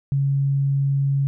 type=tone; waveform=sine; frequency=138.59 Hz; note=C#3; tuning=in tune; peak=-17 dBFS; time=0.12-1.27 s; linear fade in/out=0 ms; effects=none